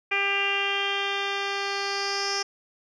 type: tone with low-pass filter sweep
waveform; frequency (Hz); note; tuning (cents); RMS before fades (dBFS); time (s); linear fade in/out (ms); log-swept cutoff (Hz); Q
10% pulse; 397.7; G4; +25; -27; 0.11-2.43; 10; 2500 to 5400; 6.7
effects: none